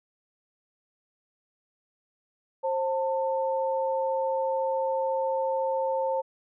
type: tone pair together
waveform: sine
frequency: 531 / 893 Hz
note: C5 / A5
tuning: +25 / +25 cents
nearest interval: major sixth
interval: 900 cents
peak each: -26 / -29 dBFS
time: 2.63-6.22 s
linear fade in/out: 20 ms
effects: none